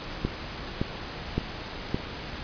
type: click train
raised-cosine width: 3 ms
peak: -12 dBFS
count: 4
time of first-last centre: 0.25-1.945 s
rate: 1.77 Hz
effects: pink hiss -37 dBFS RMS until 2.43 s + resampled to 11025 Hz